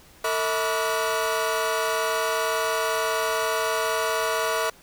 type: tone cluster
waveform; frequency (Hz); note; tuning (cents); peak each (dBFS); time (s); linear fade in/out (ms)
40% pulse; 449.9 / 644 / 984 / 1146 / 1455; A4 / E5 / B5 / D6 / F#6; +39 / -41 / -7 / -43 / -29; -28 / -27 / -30 / -29 / -30; 0.24-4.7; 5
effects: pink hiss -52 dBFS RMS until 4.82 s